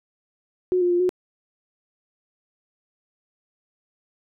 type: tone with pitch steps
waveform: sine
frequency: 365.1 / 354 / 350.8 / 363.9 Hz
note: F#4 / F4 / F4 / F#4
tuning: -23 / +23 / +8 / -29 cents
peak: -17 dBFS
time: 0.72-1.092 s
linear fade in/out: 0 ms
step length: 93 ms
effects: none